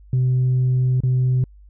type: tone with dropouts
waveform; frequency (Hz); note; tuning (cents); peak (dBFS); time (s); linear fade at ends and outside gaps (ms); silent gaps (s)
sine; 127.6; C3; -43; -13; 0.13-1.44; 2; 1.004-1.035
effects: tanh soft clip ceiling -13 dBFS + added 50 Hz sine -43 dBFS peak until 1.69 s